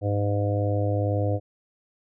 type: harmonic tone with a mistuned harmonic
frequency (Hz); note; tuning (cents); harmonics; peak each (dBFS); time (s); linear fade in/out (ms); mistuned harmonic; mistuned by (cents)
101.9; G#2; -32; 1 / 3 / 4 / 5 / 6 / 7; -23 / -31 / -37 / -29 / -33 / -35; 0.01-1.4; 50; 1; +17
effects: none